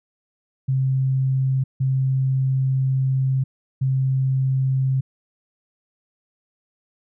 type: tone bursts at uneven times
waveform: sine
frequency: 132.5 Hz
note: C3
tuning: 22 cents sharp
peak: -17 dBFS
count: 3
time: 0.68-1.64 / 1.8-3.44 / 3.81-5.01 s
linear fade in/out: 10 ms
effects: none